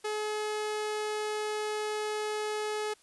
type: tone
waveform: sawtooth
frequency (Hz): 425.2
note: G#4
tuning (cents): +41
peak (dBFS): -27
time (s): 0.04-2.94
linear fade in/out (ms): 10
effects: white hiss -62 dBFS RMS until 3.02 s + resampled to 24000 Hz